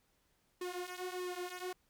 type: tone with flanger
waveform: sawtooth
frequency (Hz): 361.8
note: F#4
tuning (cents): -39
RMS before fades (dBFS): -42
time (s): 0.61-1.73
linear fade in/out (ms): 5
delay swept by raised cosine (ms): 1.3 to 5.8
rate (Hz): 1.6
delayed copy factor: -0.8
effects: pink hiss -75 dBFS RMS until 1.89 s